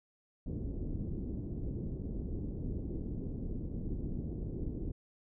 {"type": "low-pass noise", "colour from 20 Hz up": "pink", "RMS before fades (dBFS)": -38, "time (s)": [0.46, 4.92], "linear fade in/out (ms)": 5, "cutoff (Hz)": 360, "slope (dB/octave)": 24, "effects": []}